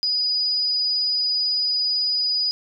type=tone; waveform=sine; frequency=4941 Hz; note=D#8; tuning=13 cents flat; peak=-19 dBFS; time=0.03-2.51 s; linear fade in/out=0 ms; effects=none